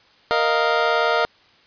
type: chord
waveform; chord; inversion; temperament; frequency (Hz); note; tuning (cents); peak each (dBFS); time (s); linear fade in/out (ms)
25% pulse; Bb suspended fourth; none; just; 466.2 / 621.6 / 699.2; Bb4 / Eb5 / F5; 0 / -2 / +2; -18; 0.31-1.25; 0
effects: white hiss -54 dBFS RMS until 1.66 s + resampled to 11025 Hz